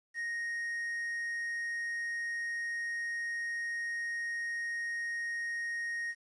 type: tone with quantisation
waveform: triangle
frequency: 1867 Hz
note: A#6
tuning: 2 cents sharp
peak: -32 dBFS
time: 0.14-6.15 s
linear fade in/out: 50 ms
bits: 10
effects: resampled to 24000 Hz